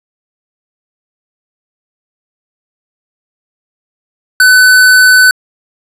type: tone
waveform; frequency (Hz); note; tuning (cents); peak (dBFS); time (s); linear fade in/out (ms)
square; 1506; F#6; +30; -3; 4.4-5.31; 2
effects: resampled to 32000 Hz + 7-bit